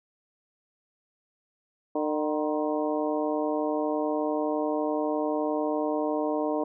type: harmonic tone with a mistuned harmonic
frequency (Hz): 151.6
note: D#3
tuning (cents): -45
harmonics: 2 / 3 / 4 / 5 / 6 / 7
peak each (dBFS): -29 / -31 / -30 / -35 / -36 / -40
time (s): 1.95-6.64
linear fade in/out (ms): 5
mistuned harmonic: 6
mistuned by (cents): +74
effects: none